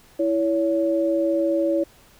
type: tone pair together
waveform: sine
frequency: 330 / 563.7 Hz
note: E4 / C#5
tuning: +2 / +29 cents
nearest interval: major sixth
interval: 927 cents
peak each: -21 dBFS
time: 0.19-1.84 s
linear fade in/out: 10 ms
effects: pink hiss -53 dBFS RMS until 2.19 s